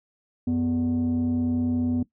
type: tone pair together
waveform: sine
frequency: 92.78 / 247.7 Hz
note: F#2 / B3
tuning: +5 / +5 cents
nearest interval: octave + perfect fourth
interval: 1700 cents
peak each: -27 / -20 dBFS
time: 0.47-2.03 s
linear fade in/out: 5 ms
effects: noise-tail reverb RT60 0.1 s tail -18 dB re dry + tanh soft clip ceiling -19 dBFS